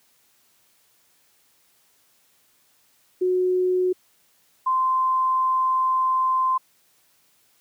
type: tone pair in turn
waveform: sine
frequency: 366.2 / 1038.8 Hz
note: F#4 / C6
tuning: -18 / -13 cents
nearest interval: octave + tritone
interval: 1805 cents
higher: second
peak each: -18 dBFS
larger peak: neither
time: 3.21-3.93 / 4.66-6.58 s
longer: second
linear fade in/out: 10 ms
effects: white hiss -62 dBFS RMS until 7.6 s + high-pass 80 Hz 12 dB/octave